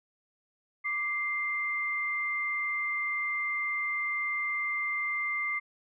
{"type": "tone pair together", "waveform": "sine", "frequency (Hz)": [1174.7, 2093], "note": ["D6", "C7"], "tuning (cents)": [0, 0], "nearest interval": "minor seventh", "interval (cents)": 1000, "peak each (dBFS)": [-37, -29], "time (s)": [0.84, 5.6], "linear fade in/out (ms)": 20, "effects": []}